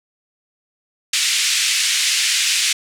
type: band-pass noise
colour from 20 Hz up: pink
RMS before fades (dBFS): -18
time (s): 1.13-2.73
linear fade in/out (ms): 5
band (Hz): 2200 to 8800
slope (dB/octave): 24
effects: none